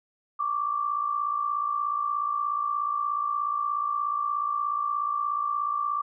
sine tone pair together, 1117.9 / 1174.7 Hz, C#6 / D6, +14 / 0 cents, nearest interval minor second, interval 86 cents, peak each -31 / -26 dBFS, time 0.39-6.02 s, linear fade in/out 10 ms, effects none

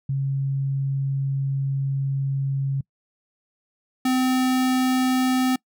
sine / square tone pair in turn, 136.8 / 256.9 Hz, C#3 / C4, -23 / -32 cents, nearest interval major seventh, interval 1091 cents, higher second, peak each -21 / -19 dBFS, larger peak second, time 0.09-2.81 / 4.05-5.56 s, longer first, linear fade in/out 5 ms, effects noise-tail reverb RT60 0.1 s tail -25 dB re dry

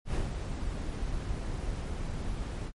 brown noise with ADSR envelope, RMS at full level -28 dBFS, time 0.05-2.72 s, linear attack 92 ms, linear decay 150 ms, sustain -6 dB, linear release 59 ms, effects MP3 48 kbps

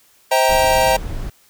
square chord, C dominant seventh, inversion none, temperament equal with one note detuned, 523.3 / 642.7 / 784 / 932.3 Hz, C5 / E5 / G5 / Bb5, 0 / -44 / 0 / 0 cents, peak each -19 dBFS, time 0.31-0.97 s, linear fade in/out 10 ms
brown noise, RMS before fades -26 dBFS, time 0.49-1.3 s, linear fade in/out 5 ms
effects white hiss -54 dBFS RMS until 1.49 s

